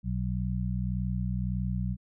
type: harmonic tone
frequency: 61.74 Hz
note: B1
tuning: in tune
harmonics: 1 / 2 / 3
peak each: -32 / -32 / -32 dBFS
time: 0.03-1.97 s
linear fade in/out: 50 ms
effects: none